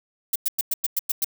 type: noise bursts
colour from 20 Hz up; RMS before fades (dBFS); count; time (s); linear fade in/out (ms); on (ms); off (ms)
violet; -22; 8; 0.33-1.246; 5; 27; 100
effects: none